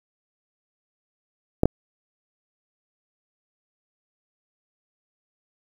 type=clicks; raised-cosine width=2 ms; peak=-3 dBFS; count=2; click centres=1.634 / 1.656 s; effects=7-bit